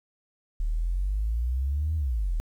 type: exponential two-way sweep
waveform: sine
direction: up then down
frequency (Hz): 36.71 to 81 to 36.71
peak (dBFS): -23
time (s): 0.6-2.4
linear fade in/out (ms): 0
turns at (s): 1.96
effects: tanh soft clip ceiling -19 dBFS + 10-bit